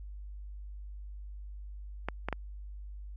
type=clicks; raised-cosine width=0.5 ms; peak=-17 dBFS; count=3; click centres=2.086 / 2.286 / 2.327 s; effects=added 50 Hz sine -41 dBFS peak until 3.16 s